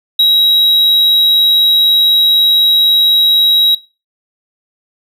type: tone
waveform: triangle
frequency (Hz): 3846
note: B7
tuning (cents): -47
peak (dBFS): -4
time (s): 0.19-3.75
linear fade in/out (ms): 5
effects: noise-tail reverb RT60 0.3 s tail -21 dB re dry